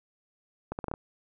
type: accelerating click train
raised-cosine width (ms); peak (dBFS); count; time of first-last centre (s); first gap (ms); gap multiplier
1; -19; 6; 0.72-0.939; 69; 0.77
effects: none